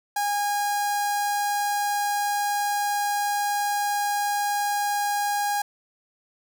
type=tone with notch filter; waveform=sawtooth; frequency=819 Hz; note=G#5; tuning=24 cents flat; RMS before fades=-25 dBFS; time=0.16-5.62 s; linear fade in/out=5 ms; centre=2800 Hz; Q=1.1; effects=9-bit